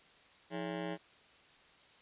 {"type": "ring-modulated tone", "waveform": "20% pulse", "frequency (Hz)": 246.9, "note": "B3", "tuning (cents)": 0, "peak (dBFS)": -29, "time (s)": [0.5, 0.98], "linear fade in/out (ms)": 50, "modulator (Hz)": 72.2, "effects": ["white hiss -62 dBFS RMS until 2.01 s", "resampled to 8000 Hz"]}